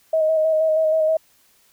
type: tone with vibrato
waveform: sine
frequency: 632 Hz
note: D#5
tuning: 27 cents sharp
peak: -15 dBFS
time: 0.13-1.17 s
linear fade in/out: 5 ms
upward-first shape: square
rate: 6.3 Hz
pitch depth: 21 cents each way
effects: white hiss -58 dBFS RMS until 1.72 s